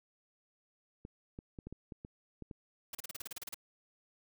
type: clicks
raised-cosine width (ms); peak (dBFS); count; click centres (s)
3; -32; 9; 1.051 / 1.389 / 1.588 / 1.67 / 1.726 / 1.922 / 2.049 / 2.423 / 2.512
type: noise bursts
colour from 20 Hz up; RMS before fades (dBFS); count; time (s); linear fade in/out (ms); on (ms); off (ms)
white; -42; 12; 2.93-3.544; 5; 20; 34
effects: none